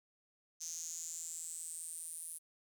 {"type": "tone with high-pass filter sweep", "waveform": "square", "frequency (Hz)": 82.41, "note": "E2", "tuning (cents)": 0, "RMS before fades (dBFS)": -45, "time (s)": [0.6, 2.39], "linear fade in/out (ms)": 20, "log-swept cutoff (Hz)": [6200, 10000], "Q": 9.6, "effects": []}